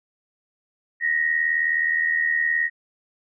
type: tone pair together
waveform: sine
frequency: 1864.7 / 1943.9 Hz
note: A#6 / B6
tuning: 0 / -28 cents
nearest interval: minor second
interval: 72 cents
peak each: -20 / -25 dBFS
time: 1-2.7 s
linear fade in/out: 50 ms
effects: none